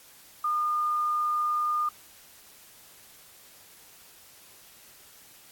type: tone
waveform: sine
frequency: 1215 Hz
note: D#6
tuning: 42 cents flat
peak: -24 dBFS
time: 0.44-1.89 s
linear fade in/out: 5 ms
effects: white hiss -53 dBFS RMS until 5.51 s + AAC 64 kbps